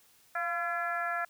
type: harmonic tone with a mistuned harmonic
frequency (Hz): 339.8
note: F4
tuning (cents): -47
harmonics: 2 / 3 / 4 / 5 / 6 / 7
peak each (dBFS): -35 / -45 / -34 / -35 / -46 / -48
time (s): 0.35-1.25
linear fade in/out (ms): 5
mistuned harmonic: 2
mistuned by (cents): +37
effects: white hiss -63 dBFS RMS until 1.29 s